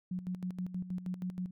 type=tone with tremolo; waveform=sine; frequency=182 Hz; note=F#3; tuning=28 cents flat; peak=-33 dBFS; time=0.11-1.51 s; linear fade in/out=5 ms; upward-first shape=square; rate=6.3 Hz; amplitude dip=70%; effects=none